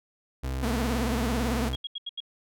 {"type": "tone", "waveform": "35% pulse", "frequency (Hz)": 65.41, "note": "C2", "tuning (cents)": 0, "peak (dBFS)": -27, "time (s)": [0.43, 1.76], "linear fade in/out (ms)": 10}
{"type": "tone with vibrato", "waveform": "sawtooth", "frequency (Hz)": 233.1, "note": "A#3", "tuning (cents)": 0, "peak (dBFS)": -23, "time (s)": [0.62, 1.7], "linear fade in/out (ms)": 20, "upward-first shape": "triangle", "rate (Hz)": 18, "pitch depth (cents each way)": 190}
{"type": "tone bursts", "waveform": "sine", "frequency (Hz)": 3293, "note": "G#7", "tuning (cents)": -15, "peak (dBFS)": -31, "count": 5, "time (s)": [1.73, 2.204], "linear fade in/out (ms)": 5, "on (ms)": 30, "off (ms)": 81}
{"effects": []}